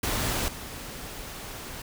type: noise with level steps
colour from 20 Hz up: pink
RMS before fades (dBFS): -28 / -39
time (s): 0.03-1.82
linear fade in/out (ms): 5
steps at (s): 0.48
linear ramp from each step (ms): 2
effects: none